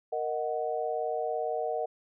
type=chord; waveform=sine; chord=D# minor; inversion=second; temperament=equal; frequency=466.2 / 622.3 / 740 Hz; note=A#4 / D#5 / F#5; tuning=0 / 0 / 0 cents; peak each=-33 dBFS; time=0.12-1.86 s; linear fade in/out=10 ms; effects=none